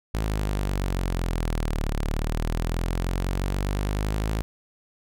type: linear two-way sweep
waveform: sawtooth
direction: down then up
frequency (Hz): 54.3 to 35.99 to 54.3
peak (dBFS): -20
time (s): 0.14-4.42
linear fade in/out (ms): 0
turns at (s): 1.93
effects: none